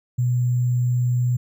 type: tone with sample-and-hold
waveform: sine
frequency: 123.47 Hz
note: B2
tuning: in tune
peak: -17 dBFS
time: 0.18-1.37 s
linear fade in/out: 10 ms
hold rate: 7350 Hz
effects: none